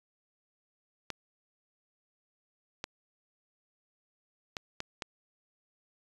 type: clicks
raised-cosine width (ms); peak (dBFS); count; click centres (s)
0.2; -18; 5; 1.103 / 2.841 / 4.568 / 4.804 / 5.022
effects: resampled to 24000 Hz